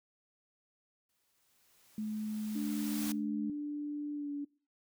white noise with exponential growth, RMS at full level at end -40 dBFS, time 1.09-3.12 s, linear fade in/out 2 ms, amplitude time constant 440 ms
sine tone, 214.4 Hz, A3, 45 cents flat, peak -34 dBFS, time 1.98-3.5 s, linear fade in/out 2 ms
sine tone with pitch glide, 293.7 to 287.3 Hz, D4 to D4, 0 to -38 cents, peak -35 dBFS, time 2.55-4.45 s, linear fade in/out 10 ms, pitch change -38 cents, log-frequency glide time 4.14-4.31 s
effects noise-tail reverb RT60 0.4 s tail -23 dB re dry

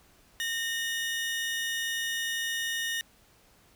30% pulse tone pair together, 1837.6 / 2917 Hz, A#6 / F#7, -25 / -25 cents, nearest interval minor sixth, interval 800 cents, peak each -28 / -32 dBFS, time 0.4-3.01 s, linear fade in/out 0 ms, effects pink hiss -61 dBFS RMS until 3.75 s

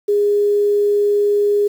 sine tone with quantisation, 410.9 Hz, G#4, 18 cents flat, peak -12 dBFS, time 0.08-1.68 s, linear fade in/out 10 ms, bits 7, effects none

